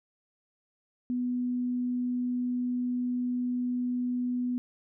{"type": "tone", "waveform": "sine", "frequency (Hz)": 247.3, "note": "B3", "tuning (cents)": 3, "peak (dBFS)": -27, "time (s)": [1.1, 4.58], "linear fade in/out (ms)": 0, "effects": []}